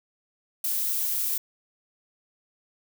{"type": "noise", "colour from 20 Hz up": "violet", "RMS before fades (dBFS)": -27, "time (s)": [0.64, 1.38], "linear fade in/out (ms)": 5, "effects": []}